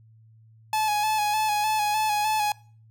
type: tone with vibrato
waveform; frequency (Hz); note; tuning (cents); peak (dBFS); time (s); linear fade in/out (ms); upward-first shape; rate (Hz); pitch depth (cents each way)
45% pulse; 850; G#5; +40; -22; 0.73-2.52; 2; square; 3.3; 30
effects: noise-tail reverb RT60 0.4 s tail -21 dB re dry + added 111 Hz sine -51 dBFS peak until 2.9 s